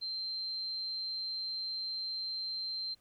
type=tone; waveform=sine; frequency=4135 Hz; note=C8; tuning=21 cents flat; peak=-35 dBFS; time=0.01-2.95 s; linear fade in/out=20 ms; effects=pink hiss -71 dBFS RMS until 3 s